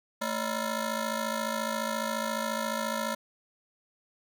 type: ring-modulated tone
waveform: 15% pulse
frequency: 392.4 Hz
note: G4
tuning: 2 cents sharp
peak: -20 dBFS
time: 0.21-3.15 s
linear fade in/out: 10 ms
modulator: 169 Hz
effects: none